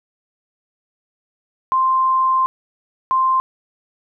sine tone pair in turn, 1046.5 / 1046.5 Hz, C6 / C6, 0 / 0 cents, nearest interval unison, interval 0 cents, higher neither, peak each -13 dBFS, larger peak neither, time 1.72-2.46 / 3.11-3.4 s, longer first, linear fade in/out 0 ms, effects none

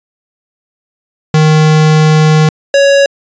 square tone pair in turn, 155.2 / 557.9 Hz, D#3 / C#5, -4 / +11 cents, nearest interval octave + minor seventh, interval 2215 cents, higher second, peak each -5 dBFS, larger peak neither, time 1.34-2.49 / 2.74-3.06 s, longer first, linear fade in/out 2 ms, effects resampled to 16000 Hz

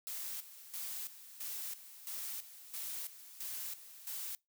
blue noise with tremolo, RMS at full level -42 dBFS, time 0.07-4.35 s, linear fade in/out 0 ms, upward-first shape square, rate 1.5 Hz, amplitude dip 75%, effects noise-tail reverb RT60 0.2 s tail -24 dB re dry

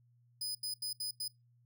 sawtooth tone bursts at uneven times, 5000 Hz, D#8, 8 cents sharp, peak -33 dBFS, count 5, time 0.41-0.55 / 0.63-0.74 / 0.82-0.93 / 1-1.11 / 1.2-1.28 s, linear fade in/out 5 ms, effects noise-tail reverb RT60 0.2 s tail -21 dB re dry + added 120 Hz sine -65 dBFS peak until 1.65 s

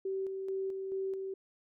sine tone with tremolo, 384.7 Hz, G4, 33 cents flat, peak -32 dBFS, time 0.05-1.34 s, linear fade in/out 5 ms, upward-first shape square, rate 2.3 Hz, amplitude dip 35%, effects none

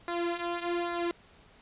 sawtooth tone with flanger, 345.4 Hz, F4, 19 cents flat, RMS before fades -32 dBFS, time 0.08-1.11 s, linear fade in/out 0 ms, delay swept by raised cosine 0.33 to 3.43 ms, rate 1.2 Hz, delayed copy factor -0.7, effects pink hiss -58 dBFS RMS until 1.61 s + resampled to 8000 Hz

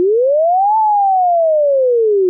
sine linear two-way sweep, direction up then down, 344.4 to 887 to 356.1 Hz, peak -9 dBFS, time 0-2.29 s, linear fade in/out 0 ms, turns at 0.77 s, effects none

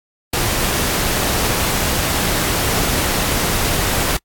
pink noise, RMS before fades -18 dBFS, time 0.33-4.17 s, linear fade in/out 5 ms, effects noise-tail reverb RT60 0.1 s tail -26 dB re dry + AAC 64 kbps

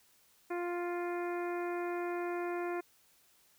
harmonic tone, 350 Hz, F4, 4 cents sharp, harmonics 1 / 2 / 3 / 4 / 5 / 6 / 7, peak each -35 / -41 / -45 / -47 / -49 / -51 / -52 dBFS, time 0.5-2.81 s, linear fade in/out 10 ms, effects white hiss -67 dBFS RMS until 3.58 s

